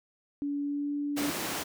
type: tone with pitch glide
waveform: sine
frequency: 286.1 to 289.3 Hz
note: D4 to D4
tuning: -45 to -26 cents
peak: -29 dBFS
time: 0.42-1.3 s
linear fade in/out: 0 ms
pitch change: +19 cents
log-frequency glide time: 0.61-0.94 s
type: high-pass noise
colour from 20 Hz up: pink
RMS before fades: -34 dBFS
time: 1.16-1.64 s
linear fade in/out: 20 ms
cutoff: 190 Hz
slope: 12 dB/octave
effects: none